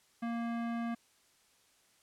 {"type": "tone with low-pass filter", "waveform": "square", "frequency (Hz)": 233.1, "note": "A#3", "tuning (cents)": 0, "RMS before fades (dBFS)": -36, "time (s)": [0.22, 0.95], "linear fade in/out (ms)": 10, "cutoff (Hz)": 1900, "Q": 1, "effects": ["white hiss -68 dBFS RMS until 2.02 s", "low-pass 10000 Hz 12 dB/octave"]}